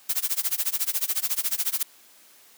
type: noise with tremolo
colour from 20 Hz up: blue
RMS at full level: -23 dBFS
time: 0.09-1.83 s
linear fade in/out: 5 ms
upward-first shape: sine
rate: 14 Hz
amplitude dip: 95%
effects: white hiss -54 dBFS RMS until 2.57 s + high-pass 200 Hz 12 dB/octave